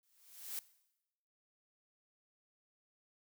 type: noise with exponential growth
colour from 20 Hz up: blue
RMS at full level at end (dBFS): -39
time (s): 0.03-0.59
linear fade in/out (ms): 1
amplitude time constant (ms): 120
effects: noise-tail reverb RT60 0.9 s tail -19 dB re dry